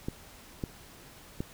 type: clicks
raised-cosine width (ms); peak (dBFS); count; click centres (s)
3; -19; 3; 0.085 / 0.638 / 1.405
effects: pink hiss -52 dBFS RMS until 1.53 s